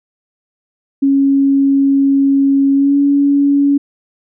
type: tone with pitch glide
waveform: sine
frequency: 275.5 to 282.4 Hz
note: C#4 to C#4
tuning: -11 to +32 cents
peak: -8 dBFS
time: 1.02-3.78 s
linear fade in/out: 10 ms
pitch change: +43 cents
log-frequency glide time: 2.74-2.96 s
effects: none